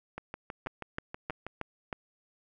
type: two click trains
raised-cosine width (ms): 0.5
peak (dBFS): -19 / -23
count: 5 / 9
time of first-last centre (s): 0.67-1.928 / 0.18-1.466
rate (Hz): 3.18 / 6.22
effects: none